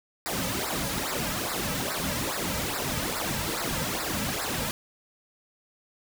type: noise with flanger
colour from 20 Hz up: pink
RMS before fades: -30 dBFS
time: 0.26-4.71 s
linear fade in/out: 0 ms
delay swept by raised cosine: 0.31 to 2.81 ms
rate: 2.4 Hz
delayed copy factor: -0.85
effects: none